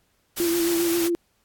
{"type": "noise", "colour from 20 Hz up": "white", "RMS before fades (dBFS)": -29, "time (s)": [0.36, 1.09], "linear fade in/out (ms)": 20}
{"type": "tone with vibrato", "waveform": "sine", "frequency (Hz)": 340.1, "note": "F4", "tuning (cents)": -46, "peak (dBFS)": -20, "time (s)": [0.4, 1.15], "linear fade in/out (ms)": 0, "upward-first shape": "triangle", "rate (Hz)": 7.5, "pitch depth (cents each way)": 39}
{"effects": ["pink hiss -67 dBFS RMS until 1.44 s", "AAC 64 kbps"]}